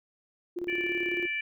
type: tone with tremolo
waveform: sine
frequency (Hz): 350.7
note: F4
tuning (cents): +7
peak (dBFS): -29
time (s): 0.56-1.27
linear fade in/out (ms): 10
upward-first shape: square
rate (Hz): 18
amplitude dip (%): 65
type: harmonic tone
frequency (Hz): 585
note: D5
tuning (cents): -7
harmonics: 3 / 4 / 5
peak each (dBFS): -36 / -30 / -41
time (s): 0.68-1.41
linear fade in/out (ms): 5
effects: none